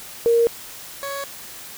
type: tone pair in turn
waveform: sine / 20% pulse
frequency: 466.2 / 557 Hz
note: A#4 / C#5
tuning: 0 / +8 cents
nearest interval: minor third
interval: 308 cents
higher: second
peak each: -13 / -22 dBFS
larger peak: first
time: 0.26-0.47 / 1.03-1.24 s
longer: neither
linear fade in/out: 0 ms
effects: white hiss -38 dBFS RMS until 1.77 s